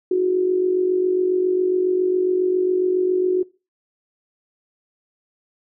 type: tone with amplitude modulation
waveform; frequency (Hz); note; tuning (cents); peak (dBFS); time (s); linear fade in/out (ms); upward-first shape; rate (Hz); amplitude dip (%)
sine; 366.8; F#4; -15; -13; 0.11-3.43; 5; sine; 47.3; 55
effects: noise-tail reverb RT60 0.3 s tail -21 dB re dry